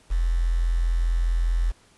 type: tone with quantisation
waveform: sine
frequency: 42.45 Hz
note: F1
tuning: 48 cents flat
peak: -19 dBFS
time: 0.1-1.72 s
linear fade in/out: 20 ms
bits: 7
effects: pink hiss -57 dBFS RMS until 1.97 s + resampled to 24000 Hz